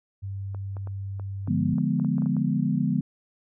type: tone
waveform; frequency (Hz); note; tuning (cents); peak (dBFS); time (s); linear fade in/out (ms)
sine; 98; G2; 0; -30; 0.22-1.75; 20
type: clicks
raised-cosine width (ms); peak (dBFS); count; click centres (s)
1; -29; 12; 0.547 / 0.768 / 0.873 / 1.197 / 1.475 / 1.783 / 1.998 / 2.047 / 2.182 / 2.221 / 2.26 / 2.367
type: chord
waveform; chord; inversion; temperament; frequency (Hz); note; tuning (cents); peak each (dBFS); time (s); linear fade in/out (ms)
sine; D diminished seventh; none; equal; 146.83 / 174.61 / 207.7 / 246.9; D3 / F3 / Ab3 / Cb4; 0 / 0 / 0 / 0; -27; 1.48-3.01; 5
effects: none